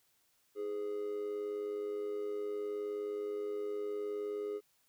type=tone with amplitude modulation; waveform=triangle; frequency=415.3 Hz; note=G#4; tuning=in tune; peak=-30 dBFS; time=0.55-4.61 s; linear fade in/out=50 ms; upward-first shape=sine; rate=99.3 Hz; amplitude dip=65%; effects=tanh soft clip ceiling -27 dBFS + white hiss -73 dBFS RMS until 4.88 s